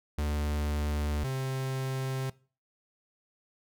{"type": "tone pair in turn", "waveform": "45% pulse", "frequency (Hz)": [74.2, 132.21], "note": ["D2", "C3"], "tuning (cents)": [18, 18], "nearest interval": "minor seventh", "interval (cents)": 1000, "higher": "second", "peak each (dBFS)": [-28, -30], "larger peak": "first", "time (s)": [[0.18, 1.24], [1.24, 2.3]], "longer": "neither", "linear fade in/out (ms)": 5, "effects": ["noise-tail reverb RT60 0.4 s tail -22 dB re dry"]}